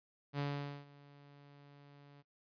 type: tone with ADSR envelope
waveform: sawtooth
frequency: 142.9 Hz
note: D3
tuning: 47 cents flat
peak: -30 dBFS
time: 0.33-2.23 s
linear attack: 60 ms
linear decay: 460 ms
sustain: -23 dB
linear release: 30 ms
effects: noise-tail reverb RT60 0.1 s tail -20 dB re dry + resampled to 11025 Hz